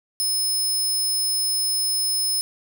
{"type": "tone", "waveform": "15% pulse", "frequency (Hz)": 5200, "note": "E8", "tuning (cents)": -24, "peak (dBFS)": -15, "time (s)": [0.2, 2.41], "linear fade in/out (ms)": 0, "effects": []}